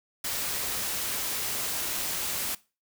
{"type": "noise", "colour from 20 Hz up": "white", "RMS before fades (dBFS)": -31, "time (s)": [0.24, 2.55], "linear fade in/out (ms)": 5, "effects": ["noise-tail reverb RT60 0.3 s tail -20 dB re dry"]}